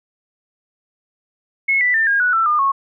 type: tone with pitch steps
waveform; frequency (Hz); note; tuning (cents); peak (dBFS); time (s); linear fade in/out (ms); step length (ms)
sine; 2181 / 1977 / 1792.1 / 1624.5 / 1472.6 / 1334.8 / 1210 / 1096.8; C#7 / B6 / A6 / G#6 / F#6 / E6 / D#6 / C#6; -29 / +1 / +31 / -39 / -9 / +21 / -49 / -19; -13; 1.68-2.72; 10; 130
effects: none